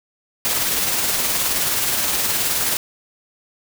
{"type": "noise with tremolo", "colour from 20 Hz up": "white", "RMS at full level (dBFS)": -19, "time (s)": [0.45, 2.77], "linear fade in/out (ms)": 0, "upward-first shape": "sine", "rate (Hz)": 19, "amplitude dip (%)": 30, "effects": []}